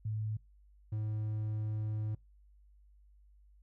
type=tone pair in turn; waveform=sine / triangle; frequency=108 / 107.56 Hz; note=A2 / A2; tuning=-32 / -39 cents; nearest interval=unison; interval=7 cents; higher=first; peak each=-33 / -31 dBFS; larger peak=second; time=0.05-0.37 / 0.92-2.15 s; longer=second; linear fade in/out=5 ms; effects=noise-tail reverb RT60 0.2 s tail -25 dB re dry + added 50 Hz sine -59 dBFS peak until 3.62 s